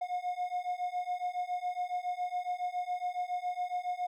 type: beating tone pair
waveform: triangle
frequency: 716 / 723.2 Hz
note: F5 / F#5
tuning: +43 / -40 cents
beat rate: 7.2 Hz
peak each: -34 / -33 dBFS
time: 0.01-4.07 s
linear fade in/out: 10 ms
effects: none